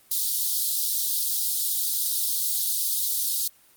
white high-pass noise, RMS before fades -25 dBFS, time 0.11-3.48 s, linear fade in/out 5 ms, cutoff 3600 Hz, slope 48 dB/octave, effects white hiss -57 dBFS RMS until 3.76 s + Opus 32 kbps

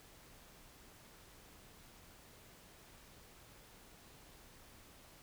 silence, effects pink hiss -60 dBFS RMS until 5.22 s

